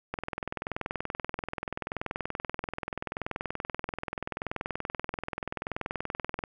click train, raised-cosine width 0.5 ms, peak -17 dBFS, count 132, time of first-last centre 0.14-6.438 s, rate 20.8 Hz, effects none

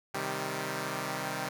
5% pulse chord, C minor, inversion none, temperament equal, 130.81 / 155.56 / 196 Hz, C3 / Eb3 / G3, 0 / 0 / 0 cents, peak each -26 dBFS, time 0.14-1.49 s, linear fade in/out 5 ms, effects none

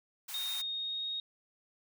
white high-pass noise, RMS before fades -43 dBFS, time 0.28-0.62 s, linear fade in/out 10 ms, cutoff 750 Hz, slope 48 dB/octave
sine tone with pitch glide, 3704 to 3738 Hz, A#7 to A#7, -12 to +4 cents, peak -34 dBFS, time 0.34-1.2 s, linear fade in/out 2 ms, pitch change +16 cents, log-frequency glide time 0.6-1.06 s
effects none

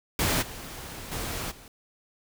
pink noise with level steps, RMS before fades -25 / -40 / -33 / -49 dBFS, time 0.19-1.68 s, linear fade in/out 2 ms, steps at 0.41 / 1.11 / 1.5 s, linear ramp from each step 20 ms, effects none

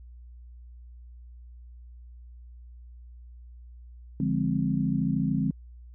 sine chord, D half-diminished seventh, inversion none, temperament equal, 146.83 / 174.61 / 207.7 / 261.6 Hz, D3 / F3 / Ab3 / C4, 0 / 0 / 0 / 0 cents, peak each -29 dBFS, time 4.2-5.51 s, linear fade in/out 2 ms, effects added 60 Hz sine -44 dBFS peak until 5.94 s

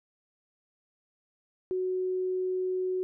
sine tone, 370 Hz, F#4, in tune, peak -27 dBFS, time 1.71-3.03 s, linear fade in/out 0 ms, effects none

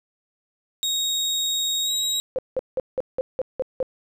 30% pulse tone with pitch glide, 3762 to 3823 Hz, A#7 to A#7, +15 to +43 cents, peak -19 dBFS, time 0.83-2.2 s, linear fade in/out 0 ms, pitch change +28 cents, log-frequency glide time 1.83-1.91 s
sine tone bursts, 519 Hz, C5, 14 cents flat, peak -20 dBFS, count 8, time 2.36-3.828 s, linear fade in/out 0 ms, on 26 ms, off 180 ms
effects none

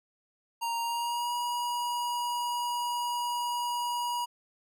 square tone with pitch glide, 932.3 to 963 Hz, A#5 to B5, 0 to -44 cents, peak -30 dBFS, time 0.61-4.26 s, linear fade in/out 20 ms, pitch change +56 cents, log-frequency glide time 0.81-1.33 s, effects none

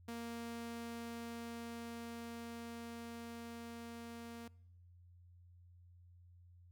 sawtooth tone with level ramp, 233.1 Hz, A#3, in tune, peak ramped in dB -39 to -44 dBFS, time 0.08-4.48 s, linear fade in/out 5 ms, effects noise-tail reverb RT60 0.9 s tail -25 dB re dry + added 88 Hz sine -59 dBFS peak until 6.71 s

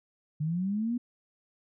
sine linear sweep, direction up, 147.2 to 246.9 Hz, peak -27 dBFS, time 0.4-0.98 s, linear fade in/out 10 ms, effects none

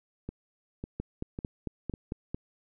two click trains, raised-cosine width 3 ms, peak -20 / -23 dBFS, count 7 / 4, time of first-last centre 1-2.345 / 0.29-1.938 s, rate 4.46 / 1.82 Hz, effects none

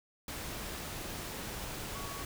sine tone in noise, 1122 Hz, C#6, 21 cents sharp, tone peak -46 dBFS, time 1.95-2.23 s, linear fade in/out 2 ms, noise pink, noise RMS -41 dBFS, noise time 0.28-2.25 s, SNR -8 dB, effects none

